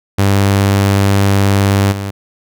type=tone with level steps; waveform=sawtooth; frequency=99.1 Hz; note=G2; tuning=19 cents sharp; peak=-5 / -15 dBFS; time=0.18-2.11 s; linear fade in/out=10 ms; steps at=1.91 s; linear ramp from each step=20 ms; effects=none